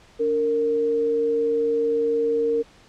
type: tone pair together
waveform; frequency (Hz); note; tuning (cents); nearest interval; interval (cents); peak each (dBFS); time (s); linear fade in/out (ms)
sine; 286.8 / 461.2; D4 / A#4; -41 / -19; minor sixth; 822; -30 / -19; 0.19-2.63; 20
effects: pink hiss -52 dBFS RMS until 2.88 s + low-pass 6000 Hz 12 dB/octave